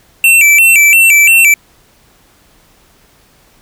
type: tone with vibrato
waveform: square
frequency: 2504 Hz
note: D#7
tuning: 10 cents sharp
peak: -4 dBFS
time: 0.24-1.54 s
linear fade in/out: 2 ms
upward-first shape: square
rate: 2.9 Hz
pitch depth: 130 cents each way
effects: pink hiss -48 dBFS RMS until 3.61 s